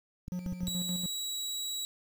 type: clicks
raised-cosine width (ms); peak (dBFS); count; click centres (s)
5; -27; 5; 0.281 / 0.462 / 0.525 / 0.633 / 0.682
type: tone with tremolo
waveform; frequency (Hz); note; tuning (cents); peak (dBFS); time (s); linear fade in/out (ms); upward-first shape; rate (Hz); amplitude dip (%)
triangle; 179.8; F#3; -49; -30; 0.32-1.06; 0; square; 7; 60
type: tone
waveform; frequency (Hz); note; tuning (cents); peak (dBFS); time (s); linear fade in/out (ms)
25% pulse; 3894; B7; -25; -30; 0.67-1.85; 0
effects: 9-bit